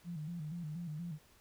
sine tone with vibrato, 162 Hz, E3, 30 cents flat, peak -39 dBFS, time 0.04-1.19 s, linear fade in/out 50 ms, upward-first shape square, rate 4.2 Hz, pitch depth 110 cents each way, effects pink hiss -65 dBFS RMS until 1.4 s

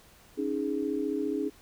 sine chord, C# suspended second, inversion none, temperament just, 277.2 / 311.8 / 415.8 Hz, C#4 / D#4 / G#4, 0 / +4 / +2 cents, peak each -32 dBFS, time 0.37-1.5 s, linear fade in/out 20 ms, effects pink hiss -57 dBFS RMS until 1.61 s

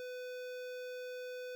square tone with notch filter, 500 Hz, B4, 21 cents sharp, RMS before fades -44 dBFS, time 0-1.55 s, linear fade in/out 0 ms, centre 9900 Hz, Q 0.68, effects none

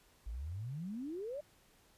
sine exponential sweep, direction up, 50 to 613 Hz, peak -39 dBFS, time 0.26-1.41 s, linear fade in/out 10 ms, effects pink hiss -67 dBFS RMS until 1.97 s + resampled to 32000 Hz

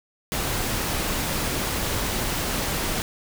pink noise, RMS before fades -26 dBFS, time 0.32-3.02 s, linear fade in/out 0 ms, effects none

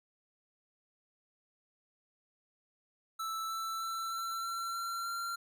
square tone with pitch steps, 1318.5 / 1327.7 / 1336.9 / 1346.2 / 1355.6 / 1365 / 1374.5 Hz, E6 / E6 / E6 / E6 / E6 / F6 / F6, 0 / +12 / +24 / +36 / +48 / -40 / -28 cents, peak -36 dBFS, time 3.19-5.36 s, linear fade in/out 10 ms, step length 310 ms, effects none

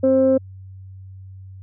sine tone pair together, 264 / 528 Hz, C4 / C5, +16 / +16 cents, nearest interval octave, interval 1200 cents, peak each -16 / -13 dBFS, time 0.03-0.38 s, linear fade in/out 10 ms, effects tanh soft clip ceiling -7 dBFS + added 95 Hz sine -36 dBFS peak until 1.62 s

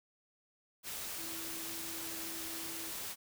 sine tone in noise, 328.8 Hz, E4, 4 cents flat, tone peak -49 dBFS, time 1.16-2.93 s, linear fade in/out 50 ms, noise white, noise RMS -42 dBFS, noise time 0.83-3.16 s, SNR -10 dB, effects none

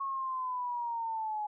sine linear sweep, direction down, 1100 to 835 Hz, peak -32 dBFS, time 0-1.47 s, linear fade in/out 10 ms, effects none

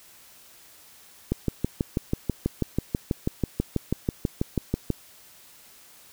click train, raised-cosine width 3 ms, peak -10 dBFS, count 23, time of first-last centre 1.32-4.903 s, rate 6.14 Hz, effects white hiss -52 dBFS RMS until 6.12 s

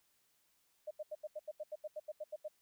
sine tone bursts, 610 Hz, D#5, 34 cents flat, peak -39 dBFS, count 14, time 0.87-2.483 s, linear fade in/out 10 ms, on 40 ms, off 81 ms, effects white hiss -75 dBFS RMS until 2.61 s

